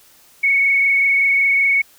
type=tone with frequency modulation; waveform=sine; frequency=2217 Hz; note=C#7; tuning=in tune; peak=-12 dBFS; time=0.43-1.82 s; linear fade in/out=10 ms; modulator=25.2 Hz; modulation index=1.2; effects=white hiss -50 dBFS RMS until 1.98 s